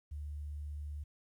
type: tone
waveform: sine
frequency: 73.7 Hz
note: D2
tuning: 7 cents sharp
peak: -39 dBFS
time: 0.11-1.04 s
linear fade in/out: 10 ms
effects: 12-bit